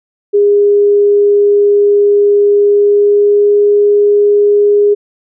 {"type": "tone with pitch glide", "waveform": "sine", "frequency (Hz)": [408.5, 411.3], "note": ["G#4", "G#4"], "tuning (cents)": [-29, -17], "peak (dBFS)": -5, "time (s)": [0.33, 4.95], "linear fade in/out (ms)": 20, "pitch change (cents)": 12, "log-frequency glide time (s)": [2.55, 3.58], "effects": []}